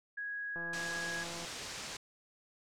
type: tone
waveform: sine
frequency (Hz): 1659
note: G#6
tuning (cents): -2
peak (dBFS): -37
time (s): 0.17-1.24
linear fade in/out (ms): 10
type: click train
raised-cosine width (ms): 1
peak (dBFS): -34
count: 152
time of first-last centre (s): 0.56-1.448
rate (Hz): 170
type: low-pass noise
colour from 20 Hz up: white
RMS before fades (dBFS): -44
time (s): 0.73-1.97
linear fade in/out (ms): 5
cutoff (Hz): 7100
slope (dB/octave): 24
effects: none